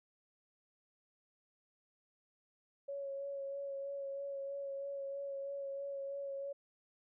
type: tone with vibrato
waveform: sine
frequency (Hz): 555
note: C#5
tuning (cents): +2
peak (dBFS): -39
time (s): 2.88-6.53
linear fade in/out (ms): 10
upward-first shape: sine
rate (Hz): 3.1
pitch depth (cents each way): 18
effects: none